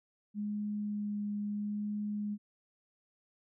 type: tone with vibrato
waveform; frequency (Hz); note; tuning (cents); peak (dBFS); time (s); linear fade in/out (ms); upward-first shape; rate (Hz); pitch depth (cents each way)
sine; 207.4; G#3; -2; -33; 0.34-2.38; 50; sine; 0.76; 9
effects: none